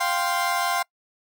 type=chord; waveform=30% pulse; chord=F suspended second; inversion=none; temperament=equal; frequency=698.5 / 784 / 1046.5 Hz; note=F5 / G5 / C6; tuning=0 / 0 / 0 cents; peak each=-24 / -25 / -23 dBFS; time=0-0.83 s; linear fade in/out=10 ms; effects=noise-tail reverb RT60 0.1 s tail -25 dB re dry

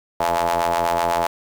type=ring-modulated tone; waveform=sawtooth; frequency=85 Hz; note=F2; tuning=46 cents flat; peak=-11 dBFS; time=0.2-1.27 s; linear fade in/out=5 ms; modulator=769 Hz; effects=7-bit

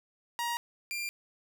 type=tone pair in turn; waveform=sawtooth; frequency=946 / 2384 Hz; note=A#5 / D7; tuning=+25 / +25 cents; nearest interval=octave + major third; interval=1600 cents; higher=second; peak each=-27 / -30 dBFS; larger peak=first; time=0.39-0.57 / 0.91-1.09 s; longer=neither; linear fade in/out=0 ms; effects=none

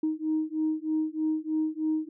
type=beating tone pair; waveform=sine; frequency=311.1 / 314.3 Hz; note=D#4 / D#4; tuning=0 / +18 cents; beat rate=3.2 Hz; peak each=-28 dBFS; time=0.03-2.09 s; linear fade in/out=5 ms; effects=tanh soft clip ceiling -19 dBFS

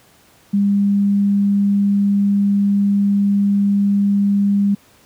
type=tone; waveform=sine; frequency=200.9 Hz; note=G3; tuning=43 cents sharp; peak=-12 dBFS; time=0.53-4.75 s; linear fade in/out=10 ms; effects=pink hiss -51 dBFS RMS until 5.05 s + high-pass 80 Hz 12 dB/octave

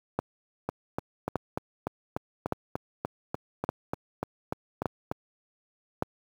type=two click trains; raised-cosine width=1 ms; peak=-12 / -15 dBFS; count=6 / 16; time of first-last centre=0.19-6.024 / 0.69-5.115 s; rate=0.857 / 3.39 Hz; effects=high-pass 80 Hz 12 dB/octave + 8-bit

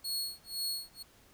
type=tone with tremolo; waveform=sawtooth; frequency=4339 Hz; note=C#8; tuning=38 cents flat; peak=-29 dBFS; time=0.04-1.03 s; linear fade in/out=10 ms; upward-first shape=sine; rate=2 Hz; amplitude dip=100%; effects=pink hiss -62 dBFS RMS until 1.33 s

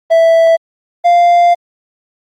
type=tone pair in turn; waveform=triangle; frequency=659.3 / 696.3 Hz; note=E5 / F5; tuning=0 / -5 cents; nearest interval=minor second; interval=95 cents; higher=second; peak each=-3 dBFS; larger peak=neither; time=0.1-0.57 / 1.04-1.55 s; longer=second; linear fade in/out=20 ms; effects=Opus 24 kbps

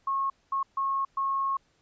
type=tone bursts at uneven times; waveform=sine; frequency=1089 Hz; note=C#6; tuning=31 cents flat; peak=-25 dBFS; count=4; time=0.07-0.3 / 0.52-0.63 / 0.77-1.05 / 1.17-1.57 s; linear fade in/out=5 ms; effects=pink hiss -68 dBFS RMS until 1.81 s + resampled to 16000 Hz

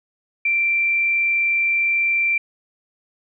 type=tone with frequency modulation; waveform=sine; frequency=2355 Hz; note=D7; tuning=4 cents sharp; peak=-16 dBFS; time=0.45-2.38 s; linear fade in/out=5 ms; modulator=41.2 Hz; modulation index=0.43; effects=none

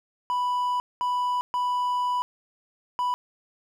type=tone bursts at uneven times; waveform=triangle; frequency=988 Hz; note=B5; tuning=in tune; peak=-21 dBFS; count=4; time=0.3-0.8 / 1.01-1.41 / 1.54-2.22 / 2.99-3.14 s; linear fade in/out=0 ms; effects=none

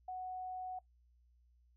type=tone; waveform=sine; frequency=740 Hz; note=F#5; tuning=in tune; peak=-40 dBFS; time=0.08-0.79 s; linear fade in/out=5 ms; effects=noise-tail reverb RT60 0.1 s tail -19 dB re dry + added 60 Hz sine -66 dBFS peak until 1.76 s

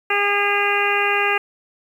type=harmonic tone with a mistuned harmonic; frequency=406.8 Hz; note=G#4; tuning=36 cents flat; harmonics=1 / 2 / 3 / 4 / 5 / 6 / 7; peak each=-24 / -24 / -24 / -24 / -24 / -24 / -24 dBFS; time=0.1-1.38 s; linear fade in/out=5 ms; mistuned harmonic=7; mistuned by=-50 cents; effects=8-bit

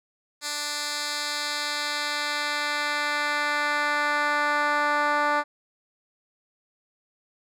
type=tone with band-pass filter sweep; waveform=10% pulse; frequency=294.1 Hz; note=D4; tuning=3 cents sharp; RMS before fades=-26 dBFS; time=0.41-5.44 s; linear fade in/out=50 ms; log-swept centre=6100 to 1100 Hz; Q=1; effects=none

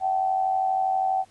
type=tone with amplitude modulation; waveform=sine; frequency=762 Hz; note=G5; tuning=49 cents flat; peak=-18 dBFS; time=0-1.25 s; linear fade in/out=50 ms; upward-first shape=sine; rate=92.4 Hz; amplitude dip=60%; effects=pink hiss -58 dBFS RMS until 1.3 s + resampled to 24000 Hz

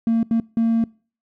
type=tone bursts at uneven times; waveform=triangle; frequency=228.1 Hz; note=A#3; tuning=37 cents flat; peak=-12 dBFS; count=3; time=0.07-0.23 / 0.31-0.4 / 0.57-0.84 s; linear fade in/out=2 ms; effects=noise-tail reverb RT60 0.4 s tail -26 dB re dry + tanh soft clip ceiling -11 dBFS

